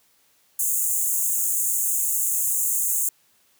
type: high-pass noise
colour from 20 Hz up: pink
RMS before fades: -23 dBFS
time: 0.59-3.09 s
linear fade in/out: 5 ms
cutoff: 6600 Hz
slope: 96 dB/octave
effects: white hiss -62 dBFS RMS until 3.59 s + high-pass 60 Hz 12 dB/octave